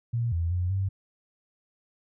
sine tone with pitch steps, 117.7 / 84.2 / 89.5 / 96.5 Hz, A#2 / E2 / F2 / G2, +17 / +37 / +43 / -27 cents, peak -24 dBFS, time 0.13-0.89 s, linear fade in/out 10 ms, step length 190 ms, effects none

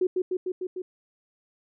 sine tone with echo, 367.4 Hz, F#4, 12 cents flat, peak -20 dBFS, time 0.01-0.07 s, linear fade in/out 5 ms, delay 150 ms, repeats 5, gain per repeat -2 dB, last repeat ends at 0.82 s, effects none

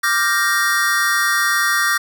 square chord, G minor seventh, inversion second, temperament equal, 1174.7 / 1396.9 / 1568 / 1864.7 Hz, D6 / F6 / G6 / Bb6, 0 / 0 / 0 / 0 cents, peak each -22 / -23 / -22 / -19 dBFS, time 0.03-1.98 s, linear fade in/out 10 ms, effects none

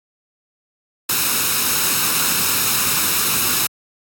white noise with comb filter, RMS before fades -18 dBFS, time 1.09-3.67 s, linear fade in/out 5 ms, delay 0.76 ms, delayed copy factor +0.55, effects high-pass 100 Hz 12 dB/octave + AAC 64 kbps

